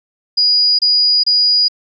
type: tone bursts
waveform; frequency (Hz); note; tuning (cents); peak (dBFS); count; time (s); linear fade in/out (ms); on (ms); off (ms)
sine; 4900; D#8; -27; -9; 3; 0.37-1.684; 10; 420; 27
effects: none